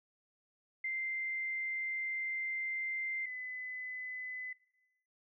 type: tone pair in turn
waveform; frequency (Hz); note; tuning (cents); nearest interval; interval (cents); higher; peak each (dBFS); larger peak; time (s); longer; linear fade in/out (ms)
sine; 2087 / 2012; C7 / B6; -5 / +32; minor second; 63; first; -34 / -40; first; 0.84-3.26 / 3.26-4.53; first; 5
effects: noise-tail reverb RT60 1.0 s tail -20 dB re dry